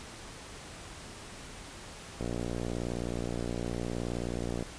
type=click train; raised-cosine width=2 ms; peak=-21 dBFS; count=144; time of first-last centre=2.21-4.626 s; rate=59.2 Hz; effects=pink hiss -46 dBFS RMS until 4.78 s + resampled to 22050 Hz